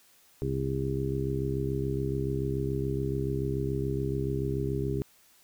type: harmonic tone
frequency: 67 Hz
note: C2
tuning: 42 cents sharp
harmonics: 1 / 2 / 3 / 4 / 5 / 6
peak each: -36 / -31 / -40 / -38 / -36 / -33 dBFS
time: 0.42-5.02 s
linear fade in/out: 0 ms
effects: white hiss -61 dBFS RMS until 5.43 s